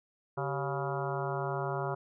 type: harmonic tone with a mistuned harmonic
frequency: 139.9 Hz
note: C#3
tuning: 16 cents sharp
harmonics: 1 / 3 / 4 / 5 / 6 / 7 / 8 / 9 / 10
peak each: -36 / -37 / -40 / -39 / -43 / -40 / -45 / -43 / -44 dBFS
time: 0.37-1.95 s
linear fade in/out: 10 ms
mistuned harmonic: 3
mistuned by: -120 cents
effects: none